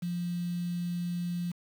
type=tone with quantisation; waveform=sine; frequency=174.61 Hz; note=F3; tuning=in tune; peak=-30 dBFS; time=0.02-1.52 s; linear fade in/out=10 ms; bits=8; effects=none